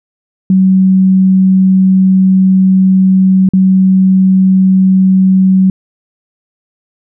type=tone with dropouts; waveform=sine; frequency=188.8 Hz; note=F#3; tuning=35 cents sharp; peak=-4 dBFS; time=0.5-5.7 s; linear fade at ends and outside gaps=2 ms; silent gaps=3.489-3.535 s; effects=none